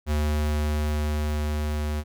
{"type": "tone with level ramp", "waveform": "square", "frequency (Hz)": 75.2, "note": "D2", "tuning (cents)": 42, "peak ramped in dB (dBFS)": [-22, -26], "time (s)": [0.06, 2.04], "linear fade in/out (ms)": 50, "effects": []}